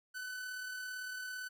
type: tone with amplitude modulation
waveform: 45% pulse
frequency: 1504 Hz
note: F#6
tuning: 28 cents sharp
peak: -39 dBFS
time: 0.14-1.49 s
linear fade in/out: 20 ms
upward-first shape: sine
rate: 37.8 Hz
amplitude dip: 30%
effects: none